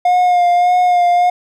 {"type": "tone with vibrato", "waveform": "triangle", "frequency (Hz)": 713, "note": "F5", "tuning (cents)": 36, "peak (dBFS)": -7, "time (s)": [0.05, 1.3], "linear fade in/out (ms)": 5, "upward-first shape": "sine", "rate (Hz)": 1.7, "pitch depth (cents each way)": 25, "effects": []}